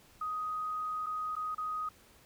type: tone with dropouts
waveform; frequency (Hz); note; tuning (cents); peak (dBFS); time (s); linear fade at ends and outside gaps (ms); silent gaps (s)
sine; 1251; D#6; +9; -33; 0.21-1.89; 5; 1.062-1.066 / 1.354-1.364 / 1.548-1.58
effects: pink hiss -61 dBFS RMS until 2.25 s